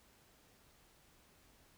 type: silence
effects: pink hiss -67 dBFS RMS until 1.77 s